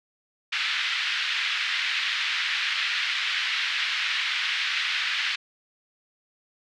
pink band-pass noise, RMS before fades -27 dBFS, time 0.52-5.36 s, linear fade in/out 10 ms, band 1700 to 3900 Hz, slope 24 dB/octave, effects none

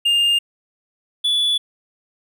triangle tone pair in turn, 2812 / 3440 Hz, F7 / A7, +11 / -40 cents, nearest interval minor third, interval 349 cents, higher second, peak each -12 / -14 dBFS, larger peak first, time 0.05-0.39 / 1.24-1.58 s, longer neither, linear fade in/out 10 ms, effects none

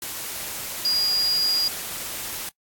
sine tone in noise, 4852 Hz, D#8, 44 cents flat, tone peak -19 dBFS, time 0.85-1.68 s, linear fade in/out 2 ms, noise white, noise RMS -32 dBFS, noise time 0.02-2.49 s, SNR +10 dB, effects noise-tail reverb RT60 0.1 s tail -24 dB re dry + AAC 64 kbps

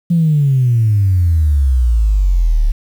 sine exponential sweep, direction down, 174.61 to 35.34 Hz, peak -8 dBFS, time 0.1-2.72 s, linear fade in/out 10 ms, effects tanh soft clip ceiling -4 dBFS + 7-bit

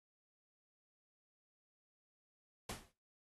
pink noise with exponential decay, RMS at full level -40 dBFS, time 2.69-2.92 s, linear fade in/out 5 ms, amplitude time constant 49 ms, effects noise-tail reverb RT60 0.3 s tail -18 dB re dry + AAC 32 kbps

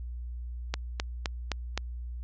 click train, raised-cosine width 0.2 ms, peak -12 dBFS, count 5, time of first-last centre 0.74-1.776 s, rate 3.86 Hz, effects added 60 Hz sine -35 dBFS peak until 2.23 s + resampled to 16000 Hz

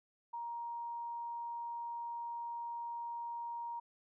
sine tone, 940 Hz, A#5, 14 cents sharp, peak -39 dBFS, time 0.33-3.8 s, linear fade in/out 10 ms, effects none

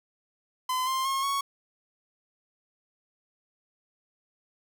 45% pulse tone with pitch steps, 1021 / 1049.7 / 1079.2 / 1109.6 Hz, C6 / C6 / C#6 / C#6, -43 / +5 / -47 / +1 cents, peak -26 dBFS, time 0.69-1.41 s, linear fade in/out 5 ms, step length 180 ms, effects none

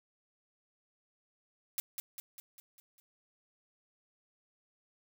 blue noise with echo, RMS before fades -34 dBFS, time 1.78-1.8 s, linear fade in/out 0 ms, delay 200 ms, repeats 6, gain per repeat -5 dB, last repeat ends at 3 s, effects none

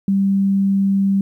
sine tone, 196 Hz, G3, in tune, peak -13 dBFS, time 0.08-1.21 s, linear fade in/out 2 ms, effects 9-bit

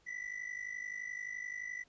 triangle ring-modulated tone, 1975.5 Hz, B6, in tune, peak -35 dBFS, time 0.06-1.84 s, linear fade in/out 20 ms, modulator 25.8 Hz, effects pink hiss -70 dBFS RMS until 1.88 s + resampled to 16000 Hz

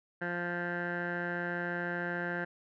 15% pulse tone with low-pass filter, 174.61 Hz, F3, in tune, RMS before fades -35 dBFS, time 0.21-2.45 s, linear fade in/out 10 ms, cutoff 1600 Hz, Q 5.8, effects none

